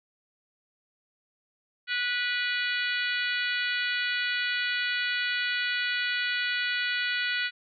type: harmonic tone with a mistuned harmonic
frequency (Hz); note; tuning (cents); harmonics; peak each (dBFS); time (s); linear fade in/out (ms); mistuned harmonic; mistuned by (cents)
490; B4; -14; 3 / 4 / 5 / 6 / 7 / 8 / 9; -30 / -32 / -34 / -36 / -37 / -38 / -39; 1.87-7.51; 50; 7; -20
effects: none